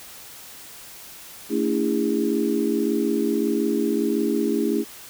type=tone cluster; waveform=sine; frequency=224 / 285.6 / 331.1 / 407.3 Hz; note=A3 / D4 / E4 / G#4; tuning=+31 / -48 / +8 / -34 cents; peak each=-25 dBFS; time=1.49-4.85 s; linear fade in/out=50 ms; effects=white hiss -42 dBFS RMS until 5.09 s